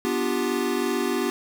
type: chord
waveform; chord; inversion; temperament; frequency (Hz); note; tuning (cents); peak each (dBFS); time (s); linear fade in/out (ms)
square; G dominant seventh; first; equal; 246.9 / 293.7 / 349.2 / 392; B3 / D4 / F4 / G4; 0 / 0 / 0 / 0; -29 / -31 / -29 / -28; 0.05-1.3; 0
effects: none